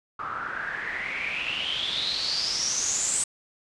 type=noise with low-pass filter sweep; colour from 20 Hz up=white; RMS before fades=-29 dBFS; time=0.19-3.24 s; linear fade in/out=5 ms; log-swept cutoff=1200 to 8200 Hz; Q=9.3; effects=resampled to 24000 Hz